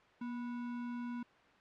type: tone with sample-and-hold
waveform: sine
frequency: 240 Hz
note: B3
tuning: 49 cents flat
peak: -38 dBFS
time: 0.21-1.23 s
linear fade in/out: 5 ms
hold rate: 1225 Hz
effects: white hiss -63 dBFS RMS until 1.6 s + low-pass 2000 Hz 12 dB/octave